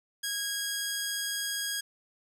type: tone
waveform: 10% pulse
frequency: 1643 Hz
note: G#6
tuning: 19 cents flat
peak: -22 dBFS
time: 0.23-1.81 s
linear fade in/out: 10 ms
effects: none

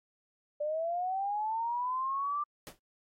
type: linear sweep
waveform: sine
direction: up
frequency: 584 to 1187 Hz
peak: -30 dBFS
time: 0.6-2.44 s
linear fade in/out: 10 ms
type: noise with exponential decay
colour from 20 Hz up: pink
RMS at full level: -41 dBFS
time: 2.67-2.79 s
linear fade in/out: 0 ms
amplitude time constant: 26 ms
effects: AAC 48 kbps

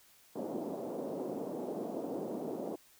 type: band-pass noise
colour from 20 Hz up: pink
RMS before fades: -39 dBFS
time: 0.35-2.76 s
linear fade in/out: 10 ms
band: 230 to 650 Hz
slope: 24 dB/octave
effects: white hiss -63 dBFS RMS until 2.99 s

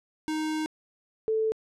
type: tone pair in turn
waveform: square / sine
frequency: 311.1 / 440 Hz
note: D#4 / A4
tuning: 0 / 0 cents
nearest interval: tritone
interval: 600 cents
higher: second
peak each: -28 / -23 dBFS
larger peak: second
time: 0.28-0.66 / 1.28-1.52 s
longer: first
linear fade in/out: 0 ms
effects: low-pass 9000 Hz 12 dB/octave

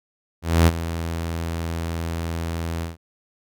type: tone with ADSR envelope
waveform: sawtooth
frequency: 83.1 Hz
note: E2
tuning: 15 cents sharp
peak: -7 dBFS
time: 0.42-2.97 s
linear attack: 250 ms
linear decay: 36 ms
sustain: -14 dB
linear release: 150 ms
effects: none

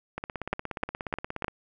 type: two click trains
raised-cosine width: 0.5 ms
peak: -11 / -18 dBFS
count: 4 / 23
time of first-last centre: 0.53-1.445 / 0.18-1.482 s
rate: 3.28 / 16.9 Hz
effects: none

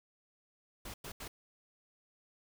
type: noise bursts at uneven times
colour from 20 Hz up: pink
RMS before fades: -45 dBFS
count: 3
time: 0.85-0.94 / 1.04-1.12 / 1.2-1.28 s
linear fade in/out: 5 ms
effects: none

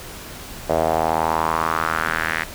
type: tone with band-pass filter sweep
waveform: sawtooth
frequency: 80.6 Hz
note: E2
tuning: 38 cents flat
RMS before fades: -21 dBFS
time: 0.69-2.44 s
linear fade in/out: 10 ms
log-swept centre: 610 to 1900 Hz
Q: 3.5
effects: pink hiss -36 dBFS RMS until 2.54 s

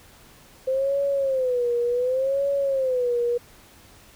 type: tone with vibrato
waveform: sine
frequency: 517 Hz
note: C5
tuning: 21 cents flat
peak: -20 dBFS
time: 0.67-3.38 s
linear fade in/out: 10 ms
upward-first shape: sine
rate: 0.68 Hz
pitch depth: 140 cents each way
effects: pink hiss -51 dBFS RMS until 4.15 s

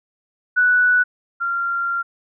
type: tone pair in turn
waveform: sine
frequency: 1480 / 1383.7 Hz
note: F#6 / F6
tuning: 0 / -16 cents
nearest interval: minor second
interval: 116 cents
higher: first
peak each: -12 / -19 dBFS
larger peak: first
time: 0.56-1.04 / 1.4-2.03 s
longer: second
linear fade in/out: 20 ms
effects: none

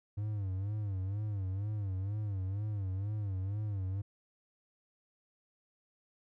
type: tone with vibrato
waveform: triangle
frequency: 100 Hz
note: G2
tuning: 35 cents sharp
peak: -31 dBFS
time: 0.17-4.02 s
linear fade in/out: 10 ms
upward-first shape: sine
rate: 2.1 Hz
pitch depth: 120 cents each way
effects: none

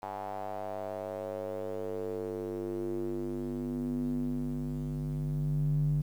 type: tone with band-pass filter sweep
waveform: square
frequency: 49.62 Hz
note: G1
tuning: 22 cents sharp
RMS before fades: -34 dBFS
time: 0.02-6.02 s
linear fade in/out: 10 ms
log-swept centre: 820 to 140 Hz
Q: 4.7
effects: 10-bit

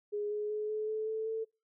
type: tone with pitch steps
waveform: sine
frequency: 414.9 / 419.7 / 424.6 / 429.5 / 434.5 / 439.6 / 444.7 Hz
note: G#4 / G#4 / G#4 / A4 / A4 / A4 / A4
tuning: -2 / +18 / +38 / -42 / -22 / -2 / +18 cents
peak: -32 dBFS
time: 0.12-1.45 s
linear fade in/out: 20 ms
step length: 190 ms
effects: noise-tail reverb RT60 0.3 s tail -25 dB re dry

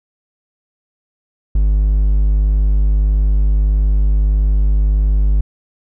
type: tone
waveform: triangle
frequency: 50.8 Hz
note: G#1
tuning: 38 cents flat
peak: -8 dBFS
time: 1.55-5.41 s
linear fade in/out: 5 ms
effects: none

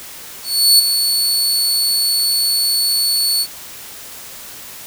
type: tone with ADSR envelope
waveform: sawtooth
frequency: 4435 Hz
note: C#8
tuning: in tune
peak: -3 dBFS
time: 0.43-3.47 s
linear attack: 360 ms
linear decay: 13 ms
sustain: -8 dB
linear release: 59 ms
effects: white hiss -34 dBFS RMS until 4.86 s

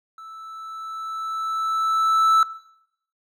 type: tone with level ramp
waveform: triangle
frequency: 1316 Hz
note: E6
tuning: 3 cents flat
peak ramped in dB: -36 to -10 dBFS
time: 0.18-2.43 s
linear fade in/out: 2 ms
effects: noise-tail reverb RT60 0.7 s tail -17 dB re dry

